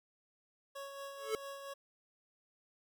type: tone with tremolo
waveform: 25% pulse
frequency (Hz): 554.4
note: C#5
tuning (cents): 0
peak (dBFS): -39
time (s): 0.75-1.74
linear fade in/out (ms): 10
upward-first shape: sine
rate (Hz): 4.4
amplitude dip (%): 40
type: tone with exponential growth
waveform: square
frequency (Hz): 437.5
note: A4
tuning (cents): -10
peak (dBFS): -30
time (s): 1.17-1.35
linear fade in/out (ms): 1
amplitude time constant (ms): 37
effects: none